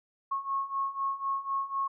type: beating tone pair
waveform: sine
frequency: 1091 / 1095 Hz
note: C#6 / C#6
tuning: -28 / -22 cents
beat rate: 4 Hz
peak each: -34 / -31 dBFS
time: 0.31-1.88 s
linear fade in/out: 10 ms
effects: none